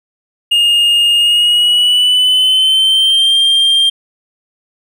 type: tone with pitch glide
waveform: triangle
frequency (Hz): 2839 to 3187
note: F7 to G7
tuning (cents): +28 to +28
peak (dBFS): -6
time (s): 0.51-3.9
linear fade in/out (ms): 10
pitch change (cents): +200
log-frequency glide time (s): 1.17-3.37
effects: none